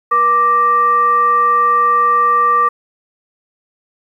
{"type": "tone with frequency modulation", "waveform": "sine", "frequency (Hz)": 1174.7, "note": "D6", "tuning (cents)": 0, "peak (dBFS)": -9, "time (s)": [0.11, 2.69], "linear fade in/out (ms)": 10, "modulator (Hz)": 693, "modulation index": 0.4, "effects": ["8-bit"]}